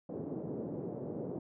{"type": "band-pass noise", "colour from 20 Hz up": "white", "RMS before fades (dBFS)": -40, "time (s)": [0.09, 1.39], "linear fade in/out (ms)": 5, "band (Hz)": [120, 480], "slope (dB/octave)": 24, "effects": []}